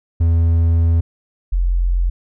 triangle / sine tone pair in turn, 83.2 / 43.93 Hz, E2 / F1, +17 / +11 cents, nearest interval major seventh, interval 1106 cents, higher first, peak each -9 / -13 dBFS, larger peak first, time 0.2-1.01 / 1.52-2.1 s, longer first, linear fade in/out 10 ms, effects none

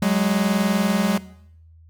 45% pulse tone pair together, 187 / 207.4 Hz, F#3 / G#3, +19 / -2 cents, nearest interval major second, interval 179 cents, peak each -20 / -20 dBFS, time 0.02-1.18 s, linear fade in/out 5 ms, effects noise-tail reverb RT60 0.7 s tail -18 dB re dry + added 81 Hz sine -46 dBFS peak until 1.89 s

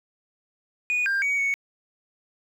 sine tone with pitch steps, 2464 / 1594 / 2254 / 2221 Hz, D#7 / G6 / C#7 / C#7, -17 / +28 / +28 / +3 cents, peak -19 dBFS, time 0.9-1.54 s, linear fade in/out 0 ms, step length 160 ms, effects tanh soft clip ceiling -20 dBFS + 9-bit

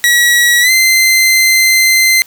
sawtooth tone with pitch glide, 1923 to 2073 Hz, B6 to C7, -47 to -17 cents, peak -3 dBFS, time 0.04-2.22 s, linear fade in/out 0 ms, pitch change +130 cents, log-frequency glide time 0.61-0.71 s, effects white hiss -41 dBFS RMS until 2.26 s

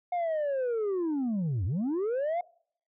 sine linear two-way sweep, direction down then up, 721 to 82.41 to 721 Hz, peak -24 dBFS, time 0.12-2.41 s, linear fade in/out 5 ms, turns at 1.65 s, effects noise-tail reverb RT60 0.6 s tail -26 dB re dry + tanh soft clip ceiling -26 dBFS

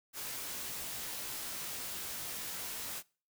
white noise with comb filter, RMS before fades -41 dBFS, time 0.13-3.03 s, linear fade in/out 50 ms, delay 19 ms, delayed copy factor -0.7, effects noise-tail reverb RT60 0.4 s tail -24 dB re dry

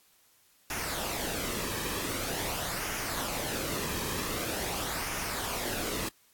pink noise with flanger, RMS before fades -34 dBFS, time 0.7-6.09 s, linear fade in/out 5 ms, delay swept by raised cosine 0.24 to 1.44 ms, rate 0.45 Hz, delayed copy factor -0.5, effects white hiss -64 dBFS RMS until 6.33 s + AAC 64 kbps

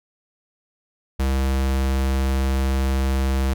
square tone, 66.6 Hz, C2, 31 cents sharp, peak -19 dBFS, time 1.19-3.54 s, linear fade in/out 10 ms, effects none

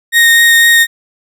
35% pulse tone with vibrato, 1856 Hz, A#6, 8 cents flat, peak -3 dBFS, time 0.12-0.87 s, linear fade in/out 50 ms, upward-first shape triangle, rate 4 Hz, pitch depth 11 cents each way, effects none

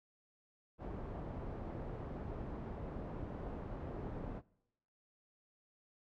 pink low-pass noise, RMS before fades -44 dBFS, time 0.78-4.42 s, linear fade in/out 50 ms, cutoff 750 Hz, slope 12 dB/octave, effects noise-tail reverb RT60 0.9 s tail -24 dB re dry

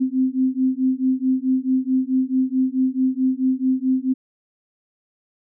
sine beating tone pair, 257.6 / 262.2 Hz, C4 / C4, -27 / +4 cents, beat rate 4.6 Hz, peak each -20 dBFS, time 0-4.14 s, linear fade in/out 20 ms, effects none

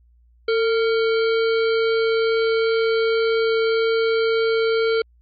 harmonic tone with a mistuned harmonic, 449.8 Hz, A4, 38 cents sharp, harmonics 1 / 3 / 5 / 7 / 9 / 10, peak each -17 / -27 / -31 / -34 / -36 / -37 dBFS, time 0.48-5.02 s, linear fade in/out 5 ms, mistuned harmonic 3, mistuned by +51 cents, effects added 59 Hz sine -52 dBFS peak until 5.21 s + Opus 48 kbps

